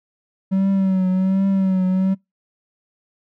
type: tone with vibrato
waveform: triangle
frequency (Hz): 190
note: F#3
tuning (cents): +46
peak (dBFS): -13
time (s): 0.51-2.15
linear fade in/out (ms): 20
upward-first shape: triangle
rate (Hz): 1.3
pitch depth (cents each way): 54
effects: noise-tail reverb RT60 0.2 s tail -26 dB re dry